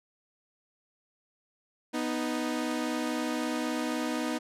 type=tone pair together; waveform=sawtooth; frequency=246.9 / 310.7 Hz; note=B3 / D#4; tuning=0 / -2 cents; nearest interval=major third; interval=398 cents; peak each=-28 dBFS; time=1.93-4.39 s; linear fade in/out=20 ms; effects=low-pass 11000 Hz 12 dB/octave